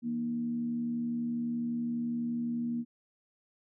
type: tone with frequency modulation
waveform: sine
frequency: 236.7 Hz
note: A#3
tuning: 27 cents sharp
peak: -30 dBFS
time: 0.02-2.85 s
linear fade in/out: 50 ms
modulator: 71.9 Hz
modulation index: 0.34
effects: none

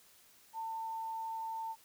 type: tone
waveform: sine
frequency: 897 Hz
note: A5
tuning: 33 cents sharp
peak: -37 dBFS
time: 0.53-1.76 s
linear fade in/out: 50 ms
effects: white hiss -63 dBFS RMS until 1.84 s

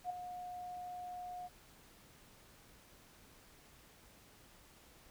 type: tone with ADSR envelope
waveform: sine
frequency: 720 Hz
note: F#5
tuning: 47 cents flat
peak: -34 dBFS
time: 0.04-1.49 s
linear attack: 60 ms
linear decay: 7 ms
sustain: -9 dB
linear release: 34 ms
effects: pink hiss -62 dBFS RMS until 5.1 s

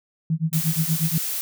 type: tone with tremolo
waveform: sine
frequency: 160.7 Hz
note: E3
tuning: 44 cents flat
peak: -17 dBFS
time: 0.3-1.18 s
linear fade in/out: 2 ms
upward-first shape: sine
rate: 8.4 Hz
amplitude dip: 100%
type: noise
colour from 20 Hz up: blue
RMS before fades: -27 dBFS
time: 0.53-1.41 s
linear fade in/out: 0 ms
effects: none

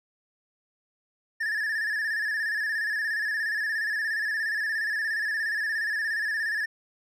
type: tone with vibrato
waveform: triangle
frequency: 1748 Hz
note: A6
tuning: 12 cents flat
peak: -24 dBFS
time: 1.4-6.66 s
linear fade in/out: 10 ms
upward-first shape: square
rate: 17 Hz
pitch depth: 56 cents each way
effects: none

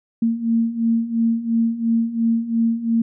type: beating tone pair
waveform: sine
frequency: 227.3 / 230.2 Hz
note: A#3 / A#3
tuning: -43 / -22 cents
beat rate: 2.9 Hz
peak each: -22 / -18 dBFS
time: 0.22-3.02 s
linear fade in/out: 5 ms
effects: none

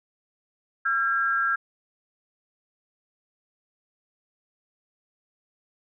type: tone pair together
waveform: sine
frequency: 1362 / 1619.7 Hz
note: F6 / G#6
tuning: -44 / -44 cents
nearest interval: minor third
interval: 300 cents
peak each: -24 dBFS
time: 0.85-1.56 s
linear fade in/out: 10 ms
effects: none

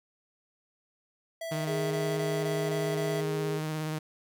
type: tone bursts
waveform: square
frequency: 659.3 Hz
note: E5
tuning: in tune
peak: -35 dBFS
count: 7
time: 1.41-3.21 s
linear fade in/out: 5 ms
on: 240 ms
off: 20 ms
type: tone with vibrato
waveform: sawtooth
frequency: 155.56 Hz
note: D#3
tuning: in tune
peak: -27 dBFS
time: 1.51-3.99 s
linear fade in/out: 10 ms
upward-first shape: sine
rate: 17 Hz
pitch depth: 20 cents each way
type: tone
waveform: sine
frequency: 415.3 Hz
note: G#4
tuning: in tune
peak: -31 dBFS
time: 1.66-3.61 s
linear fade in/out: 50 ms
effects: none

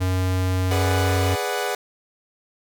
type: tone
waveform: square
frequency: 92.5 Hz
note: F#2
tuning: in tune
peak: -20 dBFS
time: 0-1.36 s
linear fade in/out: 20 ms
type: chord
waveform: sawtooth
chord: G# half-diminished seventh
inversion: none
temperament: equal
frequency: 415.3 / 493.9 / 587.3 / 740 Hz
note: G#4 / B4 / D5 / F#5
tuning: 0 / 0 / 0 / 0 cents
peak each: -24 / -25 / -27 / -24 dBFS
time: 0.71-1.75 s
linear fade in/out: 2 ms
effects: none

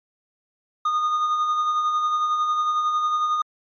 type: tone with tremolo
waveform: triangle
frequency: 1228 Hz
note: D#6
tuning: 23 cents flat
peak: -16 dBFS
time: 0.85-3.42 s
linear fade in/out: 5 ms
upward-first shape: sine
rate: 11 Hz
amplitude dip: 35%
effects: MP3 32 kbps

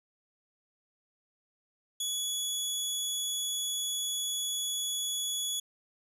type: tone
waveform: 20% pulse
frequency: 3388 Hz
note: G#7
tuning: 34 cents sharp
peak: -25 dBFS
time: 2-5.6 s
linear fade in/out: 5 ms
effects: none

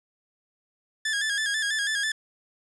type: tone with vibrato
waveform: sawtooth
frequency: 1695 Hz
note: G#6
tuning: 35 cents sharp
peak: -21 dBFS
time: 1.05-2.12 s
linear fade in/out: 5 ms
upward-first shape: square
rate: 6.1 Hz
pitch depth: 58 cents each way
effects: resampled to 22050 Hz + 10-bit

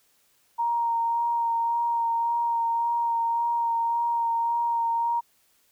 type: tone with vibrato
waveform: sine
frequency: 932.3 Hz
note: A#5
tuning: in tune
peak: -22 dBFS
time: 0.58-5.21 s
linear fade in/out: 20 ms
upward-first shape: sine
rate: 1.8 Hz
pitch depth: 15 cents each way
effects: white hiss -65 dBFS RMS until 5.71 s

